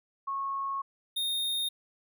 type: tone pair in turn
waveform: sine / square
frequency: 1096 / 3686 Hz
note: C#6 / A#7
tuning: -20 / -20 cents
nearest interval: octave + major sixth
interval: 2100 cents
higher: second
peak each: -30 / -29 dBFS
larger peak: second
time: 0.27-0.82 / 1.16-1.69 s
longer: first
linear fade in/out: 10 ms
effects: none